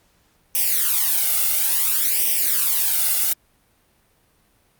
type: noise with flanger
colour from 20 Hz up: blue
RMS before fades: -19 dBFS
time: 0.55-3.33 s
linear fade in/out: 2 ms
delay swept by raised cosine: 0.35 to 1.45 ms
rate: 0.58 Hz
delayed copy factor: +0.85
effects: pink hiss -61 dBFS RMS until 4.79 s + Opus 48 kbps